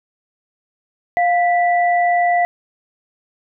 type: tone pair together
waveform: sine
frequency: 703 / 1973 Hz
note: F5 / B6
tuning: +11 / -2 cents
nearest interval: octave + tritone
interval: 1787 cents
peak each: -13 / -21 dBFS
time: 1.17-2.45 s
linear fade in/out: 0 ms
effects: none